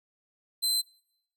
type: tone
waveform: sawtooth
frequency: 4077 Hz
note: C8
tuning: 46 cents flat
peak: -22 dBFS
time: 0.62-0.82 s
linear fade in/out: 20 ms
effects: noise-tail reverb RT60 0.8 s tail -25 dB re dry